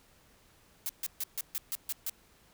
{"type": "noise bursts", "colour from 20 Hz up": "blue", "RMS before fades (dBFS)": -34, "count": 8, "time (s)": [0.86, 2.096], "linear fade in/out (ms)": 0, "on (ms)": 32, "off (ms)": 140, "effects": ["pink hiss -63 dBFS RMS until 2.53 s"]}